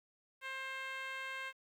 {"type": "tone with band-pass filter", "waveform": "10% pulse", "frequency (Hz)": 530, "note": "C5", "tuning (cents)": 22, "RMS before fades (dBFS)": -43, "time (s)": [0.41, 1.53], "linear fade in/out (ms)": 50, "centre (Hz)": 1800, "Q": 1.1, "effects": ["11-bit"]}